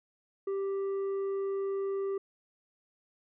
sine tone with tanh clipping, 392 Hz, G4, in tune, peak -31 dBFS, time 0.47-2.18 s, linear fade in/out 5 ms, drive 5 dB, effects none

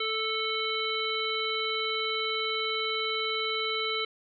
harmonic tone, 440 Hz, A4, in tune, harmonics 1 / 3 / 5 / 7 / 9, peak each -34 / -34 / -34 / -34 / -34 dBFS, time 0-4.05 s, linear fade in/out 5 ms, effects none

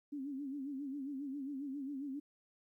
sine tone with vibrato, 277.2 Hz, C#4, in tune, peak -39 dBFS, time 0.12-2.2 s, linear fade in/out 10 ms, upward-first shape sine, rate 7.4 Hz, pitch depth 100 cents each way, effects 13-bit

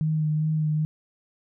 sine tone with vibrato, 154.7 Hz, D#3, 10 cents flat, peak -21 dBFS, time 0.01-0.85 s, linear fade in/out 0 ms, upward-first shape sine, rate 2.5 Hz, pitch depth 21 cents each way, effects none

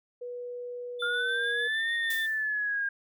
sine tone with pitch glide, 488.8 to 475.4 Hz, B4 to A#4, -18 to +34 cents, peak -35 dBFS, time 0.21-1.68 s, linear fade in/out 10 ms, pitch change -48 cents, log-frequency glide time 0.95-1.27 s
triangle tone with tremolo, 3520 Hz, A7, in tune, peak -33 dBFS, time 0.99-2.27 s, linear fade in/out 20 ms, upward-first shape square, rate 6.7 Hz, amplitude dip 25%
sine linear two-way sweep, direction up then down, 1396.9 to 1864.7 to 1611 Hz, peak -27 dBFS, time 1.02-2.89 s, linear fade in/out 5 ms, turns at 1.94 s
blue noise with exponential decay, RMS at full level -35 dBFS, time 2.1-2.51 s, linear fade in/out 5 ms, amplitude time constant 89 ms
effects none

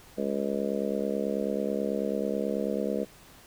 harmonic tone, 69.2 Hz, C#2, 2 cents flat, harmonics 3 / 4 / 5 / 6 / 7 / 8 / 9, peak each -32 / -36 / -38 / -35 / -32 / -37 / -36 dBFS, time 0.17-3.05 s, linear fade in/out 20 ms, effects pink hiss -53 dBFS RMS until 3.46 s

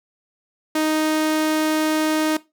sawtooth tone, 311.1 Hz, D#4, in tune, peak -14 dBFS, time 0.75-2.37 s, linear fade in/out 5 ms, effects noise-tail reverb RT60 0.2 s tail -17 dB re dry

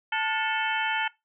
harmonic tone with a mistuned harmonic, 440 Hz, A4, in tune, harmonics 2 / 3 / 4 / 5 / 6 / 7, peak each -29 / -31 / -32 / -33 / -34 / -34 dBFS, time 0.12-1.08 s, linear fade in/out 5 ms, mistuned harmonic 3, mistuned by +150 cents, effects noise-tail reverb RT60 0.2 s tail -21 dB re dry

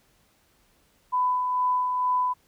sine tone with tremolo, 1000 Hz, B5, 21 cents sharp, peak -20 dBFS, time 1.12-2.34 s, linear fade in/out 20 ms, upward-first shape sine, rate 2.2 Hz, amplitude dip 35%, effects pink hiss -64 dBFS RMS until 2.47 s

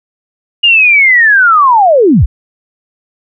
sine linear sweep, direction down, 2869 to 32.7 Hz, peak -3 dBFS, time 0.63-2.26 s, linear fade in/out 10 ms, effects none

